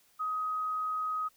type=tone; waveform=sine; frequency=1259 Hz; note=D#6; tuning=20 cents sharp; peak=-30 dBFS; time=0.19-1.29 s; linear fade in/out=20 ms; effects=white hiss -66 dBFS RMS until 1.36 s